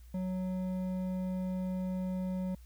sine tone with hard clipping, 185 Hz, F#3, in tune, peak -34 dBFS, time 0.14-2.55 s, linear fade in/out 5 ms, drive 8 dB, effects added 60 Hz sine -50 dBFS peak until 2.65 s + white hiss -67 dBFS RMS until 2.65 s

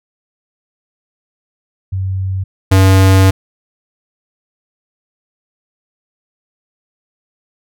sine / square tone pair in turn, 95 / 95.38 Hz, F#2 / G2, +46 / -47 cents, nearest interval unison, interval 7 cents, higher second, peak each -15 / -6 dBFS, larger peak second, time 1.92-2.44 / 2.71-3.31 s, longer second, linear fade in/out 10 ms, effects none

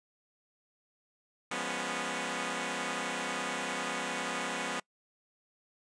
5% pulse chord, C# dominant seventh, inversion first, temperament equal with one note detuned, 174.61 / 205.4 / 246.9 / 277.2 Hz, E#3 / G#3 / B3 / C#4, 0 / -19 / 0 / 0 cents, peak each -29 / -29 / -25 / -28 dBFS, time 1.51-4.8 s, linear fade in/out 5 ms, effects noise-tail reverb RT60 0.1 s tail -25 dB re dry + resampled to 22050 Hz

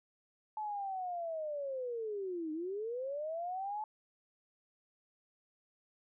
sine linear two-way sweep, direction down then up, 868 to 303.6 to 868 Hz, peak -36 dBFS, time 0.57-3.84 s, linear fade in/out 2 ms, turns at 2.52 s, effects none

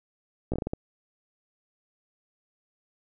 slowing click train, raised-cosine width 2 ms, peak -16 dBFS, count 7, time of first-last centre 0.52-0.734 s, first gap 16 ms, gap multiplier 1.32, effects none

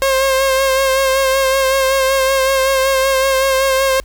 sawtooth tone with vibrato, 534 Hz, C5, 35 cents sharp, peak -8 dBFS, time 0.02-4 s, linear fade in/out 0 ms, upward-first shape sine, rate 5.3 Hz, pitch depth 30 cents each way, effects added 50 Hz sine -33 dBFS peak until 4.04 s + pink hiss -52 dBFS RMS until 4.04 s

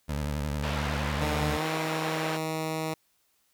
20% pulse tone with vibrato, 73.4 Hz, D2, in tune, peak -24 dBFS, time 0.08-1.58 s, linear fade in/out 20 ms, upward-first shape sine, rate 11 Hz, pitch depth 87 cents each way
pink band-pass noise, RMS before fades -35 dBFS, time 0.63-2.37 s, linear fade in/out 5 ms, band 560 to 3000 Hz, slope 12 dB/octave
10% pulse tone with pitch glide, 150.9 to 158.59 Hz, D3 to D#3, +47 to +33 cents, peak -21 dBFS, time 1.21-2.94 s, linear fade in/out 5 ms, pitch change +86 cents, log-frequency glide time 1.55-1.64 s
effects white hiss -70 dBFS RMS until 3.53 s

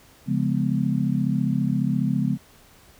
sine chord, C# dominant seventh, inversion none, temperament just, 138.59 / 173.24 / 207.9 / 249.5 Hz, C#3 / E#3 / G#3 / B3, 0 / -14 / +2 / +18 cents, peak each -25 / -26 / -25 / -26 dBFS, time 0.26-2.38 s, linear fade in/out 50 ms, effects pink hiss -53 dBFS RMS until 2.99 s

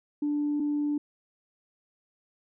sine tone pair in turn, 293.7 / 293.7 Hz, D4 / D4, 0 / 0 cents, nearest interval unison, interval 0 cents, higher neither, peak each -24 dBFS, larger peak neither, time 0.22-0.6 / 0.6-0.98 s, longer neither, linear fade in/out 5 ms, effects tanh soft clip ceiling -21 dBFS

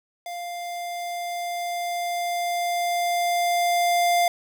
square tone with level ramp, 698.5 Hz, F5, in tune, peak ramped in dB -32 to -18 dBFS, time 0.26-4.28 s, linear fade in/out 2 ms, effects 9-bit

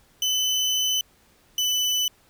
30% pulse tone pair in turn, 3019 / 2995 Hz, F#7 / F#7, +34 / +20 cents, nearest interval unison, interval 14 cents, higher first, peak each -18 dBFS, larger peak neither, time 0.22-1.01 / 1.58-2.08 s, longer first, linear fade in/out 2 ms, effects pink hiss -59 dBFS RMS until 2.29 s

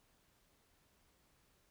silence, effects pink hiss -73 dBFS RMS until 1.7 s

